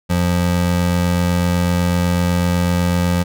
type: tone pair together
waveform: square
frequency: 88 / 176 Hz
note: F2 / F3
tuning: +14 / +14 cents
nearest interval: octave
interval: 1200 cents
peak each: -19 / -17 dBFS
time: 0.09-3.24 s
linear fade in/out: 20 ms
effects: none